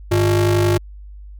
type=ring-modulated tone; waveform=square; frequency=125.8 Hz; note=B2; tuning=32 cents sharp; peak=-11 dBFS; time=0.11-0.78 s; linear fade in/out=10 ms; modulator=226 Hz; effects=added 50 Hz sine -34 dBFS peak until 1.39 s